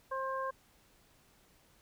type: harmonic tone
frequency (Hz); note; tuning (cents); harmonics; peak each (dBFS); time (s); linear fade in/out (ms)
531; C5; +25; 1 / 2 / 3; -38 / -36 / -44; 0.11-0.51; 10
effects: pink hiss -66 dBFS RMS until 1.81 s